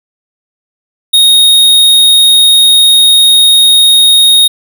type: tone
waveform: square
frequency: 3729 Hz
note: A#7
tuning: in tune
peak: -3 dBFS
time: 1.13-4.48 s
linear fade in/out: 10 ms
effects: none